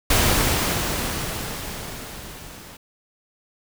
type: noise with level ramp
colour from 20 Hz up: pink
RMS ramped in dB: -17 to -42 dBFS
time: 0.1-2.77 s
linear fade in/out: 5 ms
effects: none